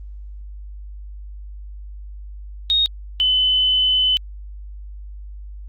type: tone pair in turn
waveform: sine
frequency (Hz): 3729 / 3023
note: A#7 / F#7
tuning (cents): 0 / +36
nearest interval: major third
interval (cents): 364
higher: first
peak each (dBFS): -14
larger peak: neither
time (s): 2.7-2.86 / 3.2-4.17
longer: second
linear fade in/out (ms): 0
effects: added 50 Hz sine -32 dBFS peak until 5.68 s + Opus 24 kbps